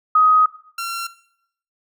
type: tone pair in turn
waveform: sine / sawtooth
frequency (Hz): 1256 / 1366.3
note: D#6 / F6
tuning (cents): +16 / -38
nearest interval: minor second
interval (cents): 146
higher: second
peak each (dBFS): -10 / -20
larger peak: first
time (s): 0.15-0.46 / 0.78-1.07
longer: first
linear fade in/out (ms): 5
effects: noise-tail reverb RT60 0.7 s tail -18 dB re dry